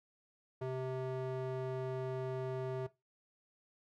square tone with band-pass filter, 130 Hz, C3, 11 cents flat, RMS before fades -39 dBFS, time 0.61-2.87 s, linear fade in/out 10 ms, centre 490 Hz, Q 1, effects noise-tail reverb RT60 0.2 s tail -17 dB re dry

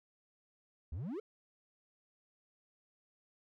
triangle exponential sweep, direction up, 67 to 466.2 Hz, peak -36 dBFS, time 0.92-1.2 s, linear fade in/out 5 ms, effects none

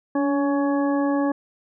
harmonic tone with a mistuned harmonic, 280 Hz, C#4, 18 cents sharp, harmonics 1 / 2 / 3 / 4 / 6, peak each -20 / -26 / -30 / -32 / -36 dBFS, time 0.15-1.32 s, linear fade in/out 5 ms, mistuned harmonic 1, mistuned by +29 cents, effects none

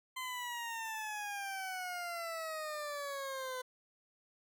20% pulse exponential sweep, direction down, 1035 to 504 Hz, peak -34 dBFS, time 0.16-3.62 s, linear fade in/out 10 ms, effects none

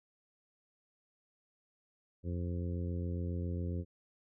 harmonic tone, 87.31 Hz, F2, in tune, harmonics 1 / 2 / 3 / 4 / 5 / 6, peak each -35 / -41 / -45 / -47 / -49 / -51 dBFS, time 2.23-3.85 s, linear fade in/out 50 ms, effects none

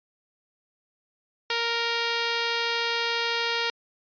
5% pulse tone, 466.2 Hz, A#4, in tune, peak -12 dBFS, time 1.5-3.7 s, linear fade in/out 2 ms, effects resampled to 11025 Hz

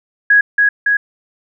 sine tone with echo, 1661.2 Hz, G#6, in tune, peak -6 dBFS, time 0.3-0.41 s, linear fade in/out 5 ms, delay 280 ms, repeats 2, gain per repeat -2 dB, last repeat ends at 0.97 s, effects none

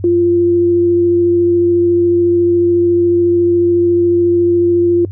sine tone with vibrato, 346.3 Hz, F4, 15 cents flat, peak -8 dBFS, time 0.04-5.05 s, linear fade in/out 2 ms, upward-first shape sine, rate 14 Hz, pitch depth 9 cents each way, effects noise-tail reverb RT60 0.1 s tail -23 dB re dry + added 97 Hz sine -23 dBFS peak until 5.11 s

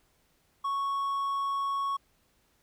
triangle tone, 1108 Hz, C#6, 1 cent flat, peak -26 dBFS, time 0.64-1.97 s, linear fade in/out 10 ms, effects pink hiss -69 dBFS RMS until 2.62 s

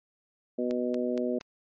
harmonic tone, 123.47 Hz, B2, in tune, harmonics 2 / 3 / 4 / 5, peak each -30 / -32 / -33 / -34 dBFS, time 0.58-1.39 s, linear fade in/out 10 ms
click train, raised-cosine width 0.2 ms, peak -24 dBFS, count 4, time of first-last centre 0.71-1.411 s, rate 4.28 Hz
effects MP3 32 kbps

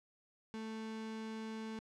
35% pulse tone, 220.8 Hz, A3, 6 cents sharp, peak -40 dBFS, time 0.54-1.79 s, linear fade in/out 0 ms, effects low-pass 6000 Hz 12 dB/octave

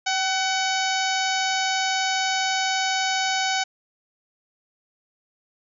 harmonic tone with a mistuned harmonic, 752 Hz, F#5, 28 cents sharp, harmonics 1 / 2 / 3 / 4 / 5 / 6 / 7 / 8 / 9, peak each -25 / -28 / -30 / -31 / -32 / -33 / -33 / -34 / -35 dBFS, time 0.06-3.64 s, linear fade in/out 10 ms, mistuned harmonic 1, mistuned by +30 cents, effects none

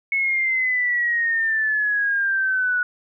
sine exponential sweep, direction down, 2200 to 1463 Hz, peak -18 dBFS, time 0.12-2.83 s, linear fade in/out 2 ms, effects none

